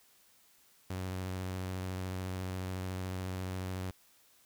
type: tone with vibrato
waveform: sawtooth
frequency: 92.9 Hz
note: F#2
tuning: 7 cents sharp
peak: -32 dBFS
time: 0.9-3.91 s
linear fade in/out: 5 ms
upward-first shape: sine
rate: 14 Hz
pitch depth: 21 cents each way
effects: white hiss -65 dBFS RMS until 4.45 s